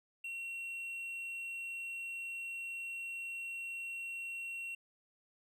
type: tone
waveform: triangle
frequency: 2731 Hz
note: F7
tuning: 39 cents flat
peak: -38 dBFS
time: 0.24-4.75 s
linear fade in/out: 5 ms
effects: none

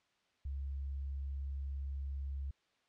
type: tone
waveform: sine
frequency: 68.8 Hz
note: C#2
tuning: 12 cents flat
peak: -37 dBFS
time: 0.45-2.51 s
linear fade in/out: 5 ms
effects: white hiss -75 dBFS RMS until 2.88 s + low-pass 4000 Hz 12 dB/octave

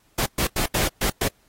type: noise bursts at uneven times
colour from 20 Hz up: pink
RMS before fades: -23 dBFS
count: 6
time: 0.18-0.26 / 0.38-0.47 / 0.56-0.66 / 0.74-0.88 / 1.01-1.1 / 1.21-1.28 s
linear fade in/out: 5 ms
effects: pink hiss -62 dBFS RMS until 1.48 s + AAC 48 kbps

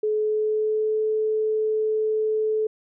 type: tone with pitch glide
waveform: sine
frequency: 427.6 to 433.6 Hz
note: A4 to A4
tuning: -49 to -25 cents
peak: -20 dBFS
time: 0.03-2.67 s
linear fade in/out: 5 ms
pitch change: +24 cents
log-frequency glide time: 0.14-1.03 s
effects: none

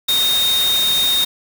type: tone in noise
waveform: sine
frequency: 3700 Hz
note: A#7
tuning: 14 cents flat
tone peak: -14 dBFS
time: 0.08-1.25 s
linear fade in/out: 10 ms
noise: white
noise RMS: -23 dBFS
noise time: 0.08-1.25 s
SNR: +6 dB
effects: none

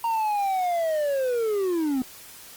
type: linear sweep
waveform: triangle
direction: down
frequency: 932.3 to 249.7 Hz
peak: -20 dBFS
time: 0.04-2.02 s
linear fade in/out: 2 ms
effects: white hiss -45 dBFS RMS until 2.56 s + Opus 32 kbps

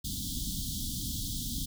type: band-stop noise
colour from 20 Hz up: pink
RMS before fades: -35 dBFS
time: 0.04-1.66 s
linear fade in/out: 10 ms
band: 300 to 3200 Hz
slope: 96 dB/octave
effects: none

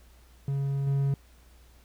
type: tone with level steps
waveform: triangle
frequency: 138.59 Hz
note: C#3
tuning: in tune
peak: -24 / -21 dBFS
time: 0.48-1.14 s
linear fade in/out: 2 ms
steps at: 0.87 s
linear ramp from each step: 2 ms
effects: added 60 Hz sine -54 dBFS peak until 1.84 s + pink hiss -61 dBFS RMS until 1.84 s

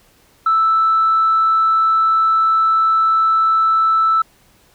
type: tone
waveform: sine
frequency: 1318.5 Hz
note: E6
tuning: in tune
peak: -10 dBFS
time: 0.46-4.22 s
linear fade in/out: 5 ms
effects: tanh soft clip ceiling -7 dBFS + pink hiss -53 dBFS RMS until 4.74 s

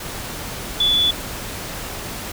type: tone in noise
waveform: sine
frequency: 3448 Hz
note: A7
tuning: 36 cents flat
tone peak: -14 dBFS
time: 0.8-1.11 s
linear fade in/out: 5 ms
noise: pink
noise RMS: -30 dBFS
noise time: 0-2.32 s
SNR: +13 dB
effects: none

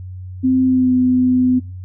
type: tone with pitch glide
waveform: sine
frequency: 259 to 253.2 Hz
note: C4 to B3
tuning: -17 to +43 cents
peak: -11 dBFS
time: 0.43-1.6 s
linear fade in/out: 20 ms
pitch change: -40 cents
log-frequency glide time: 0.65-0.93 s
effects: noise-tail reverb RT60 0.4 s tail -21 dB re dry + added 92 Hz sine -28 dBFS peak until 1.84 s

